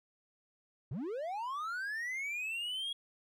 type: linear sweep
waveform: triangle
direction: up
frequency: 103.83 to 3329 Hz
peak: -34 dBFS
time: 0.91-2.93 s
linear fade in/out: 5 ms
effects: none